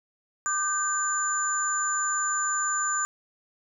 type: tone cluster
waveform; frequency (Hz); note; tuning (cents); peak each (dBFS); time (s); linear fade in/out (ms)
sine; 1198 / 1554 / 7040; D6 / G6 / A8; +34 / -16 / 0; -28 / -30 / -28; 0.46-3.05; 0
effects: none